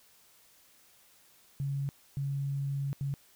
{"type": "tone bursts at uneven times", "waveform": "sine", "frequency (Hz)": 139.2, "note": "C#3", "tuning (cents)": 8, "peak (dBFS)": -30, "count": 3, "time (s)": [[1.6, 1.89], [2.17, 2.93], [3.01, 3.14]], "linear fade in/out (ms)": 0, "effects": ["white hiss -62 dBFS RMS until 3.35 s"]}